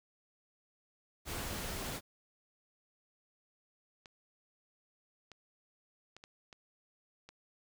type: noise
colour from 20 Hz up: pink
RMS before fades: -40 dBFS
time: 1.25-2.01 s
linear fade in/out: 50 ms
type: clicks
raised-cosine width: 0.2 ms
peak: -34 dBFS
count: 6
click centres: 4.058 / 5.317 / 6.166 / 6.239 / 6.528 / 7.29 s
effects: none